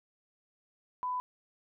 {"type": "tone", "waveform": "sine", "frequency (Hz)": 999, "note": "B5", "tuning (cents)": 20, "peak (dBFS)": -31, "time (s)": [1.03, 1.2], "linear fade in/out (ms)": 0, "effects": []}